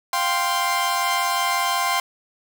sawtooth chord, F suspended second, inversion none, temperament equal, 698.5 / 784 / 1046.5 Hz, F5 / G5 / C6, 0 / 0 / 0 cents, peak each -23 / -22 / -18 dBFS, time 0.13-2 s, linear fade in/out 2 ms, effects none

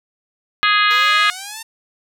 harmonic tone, 415.3 Hz, G#4, in tune, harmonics 3 / 4 / 5 / 6 / 7 / 8 / 9 / 10, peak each -16 / -18 / -20 / -22 / -23 / -24 / -25 / -26 dBFS, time 0.63-1.3 s, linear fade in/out 0 ms
5% pulse linear sweep, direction up, 459.8 to 915 Hz, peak -17 dBFS, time 0.9-1.63 s, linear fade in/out 10 ms
effects none

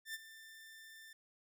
sawtooth tone with ADSR envelope, 1783 Hz, A6, 22 cents sharp, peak -36 dBFS, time 0.05-1.13 s, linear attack 93 ms, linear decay 29 ms, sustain -14 dB, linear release 4 ms, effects none

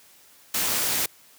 white noise with amplitude modulation, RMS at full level -22 dBFS, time 0.54-1.06 s, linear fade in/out 5 ms, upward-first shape sine, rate 253 Hz, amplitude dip 60%, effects white hiss -54 dBFS RMS until 1.38 s + high-pass 80 Hz 12 dB/octave

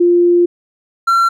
sine / triangle tone pair in turn, 349.2 / 1361.7 Hz, F4 / F6, 0 / -44 cents, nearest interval 2 octaves, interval 2356 cents, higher second, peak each -7 dBFS, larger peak neither, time 0-0.46 / 1.07-1.29 s, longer first, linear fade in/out 10 ms, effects none

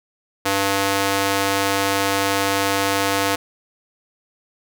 square tone with high-pass filter, 98.5 Hz, G2, 9 cents sharp, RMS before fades -20 dBFS, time 0.45-3.36 s, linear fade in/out 10 ms, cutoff 440 Hz, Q 0.56, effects none

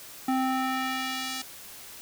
square tone with band-pass filter sweep, 261.1 Hz, C4, 3 cents flat, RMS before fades -29 dBFS, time 0.28-1.42 s, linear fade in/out 5 ms, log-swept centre 630 to 5500 Hz, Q 0.78, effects white hiss -45 dBFS RMS until 2.01 s

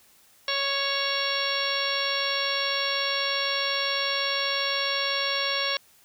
harmonic tone with a mistuned harmonic, 554.4 Hz, C#5, in tune, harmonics 1 / 2 / 3 / 4 / 5 / 6 / 7 / 8 / 10, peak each -33 / -33 / -33 / -33 / -33 / -33 / -33 / -33 / -33 dBFS, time 0.48-5.77 s, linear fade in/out 2 ms, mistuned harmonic 6, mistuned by +21 cents, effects white hiss -58 dBFS RMS until 6.04 s

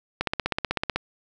click train, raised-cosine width 0.3 ms, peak -8 dBFS, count 13, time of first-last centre 0.21-0.96 s, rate 16 Hz, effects none

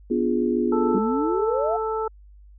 sine chord, B diminished seventh, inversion none, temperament equal, 246.9 / 293.7 / 349.2 / 415.3 Hz, B3 / D4 / F4 / Ab4, 0 / 0 / 0 / 0 cents, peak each -23 / -29 / -24 / -26 dBFS, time 0.1-0.99 s, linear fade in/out 10 ms
harmonic tone, 440 Hz, A4, in tune, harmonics 1 / 2 / 3, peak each -25 / -29 / -30 dBFS, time 0.72-2.08 s, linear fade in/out 5 ms
sine exponential sweep, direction up, 189 to 726 Hz, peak -22 dBFS, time 0.94-1.77 s, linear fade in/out 10 ms
effects added 50 Hz sine -45 dBFS peak until 2.58 s

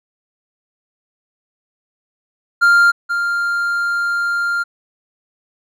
triangle tone pair in turn, 1396.9 / 1396.9 Hz, F6 / F6, 0 / 0 cents, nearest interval unison, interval 0 cents, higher neither, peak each -6 / -14 dBFS, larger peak first, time 2.61-2.92 / 3.09-4.64 s, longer second, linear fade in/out 20 ms, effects none

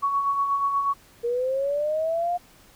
sine tone with tremolo, 1117 Hz, C#6, 13 cents sharp, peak -19 dBFS, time 0.02-0.94 s, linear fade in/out 20 ms, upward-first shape sine, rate 8.3 Hz, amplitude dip 45%
sine linear sweep, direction up, 466.2 to 714 Hz, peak -22 dBFS, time 1.23-2.38 s, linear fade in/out 20 ms
effects pink hiss -54 dBFS RMS until 2.75 s

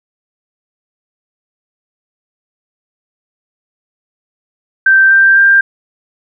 sine tone with pitch steps, 1562 / 1575.6 / 1589.3 Hz, G6 / G6 / G6, -7 / +8 / +23 cents, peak -4 dBFS, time 4.86-5.61 s, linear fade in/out 5 ms, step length 250 ms, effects none

